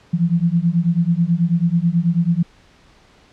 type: beating tone pair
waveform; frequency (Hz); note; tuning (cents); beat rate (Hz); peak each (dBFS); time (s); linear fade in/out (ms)
sine; 165.7 / 174.9; E3 / F3; +9 / +3; 9.2; -17; 0.13-2.43; 10
effects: pink hiss -51 dBFS RMS until 3.32 s + low-pass 5000 Hz 12 dB/octave